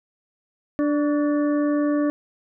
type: harmonic tone with a mistuned harmonic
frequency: 293.7 Hz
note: D4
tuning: in tune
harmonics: 1 / 2 / 4 / 5 / 6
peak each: -19 / -26 / -34 / -42 / -39 dBFS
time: 0.79-2.1 s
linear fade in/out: 0 ms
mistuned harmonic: 4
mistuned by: -51 cents
effects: none